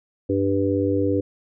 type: harmonic tone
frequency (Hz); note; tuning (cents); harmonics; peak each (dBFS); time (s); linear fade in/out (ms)
98; G2; 0; 1 / 3 / 4 / 5; -26 / -22 / -25 / -24; 0.29-1.21; 10
effects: none